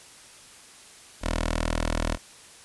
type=tone with notch filter; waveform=10% pulse; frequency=40.56 Hz; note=E1; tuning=27 cents flat; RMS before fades=-27 dBFS; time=1.21-2.18 s; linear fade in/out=50 ms; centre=140 Hz; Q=0.56; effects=white hiss -49 dBFS RMS until 2.64 s + resampled to 24000 Hz